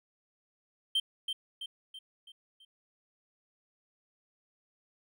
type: tone with echo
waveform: triangle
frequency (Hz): 3136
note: G7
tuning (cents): 0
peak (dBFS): -24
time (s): 0.95-1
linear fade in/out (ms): 5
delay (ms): 330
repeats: 5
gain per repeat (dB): -6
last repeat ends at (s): 2.65
effects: none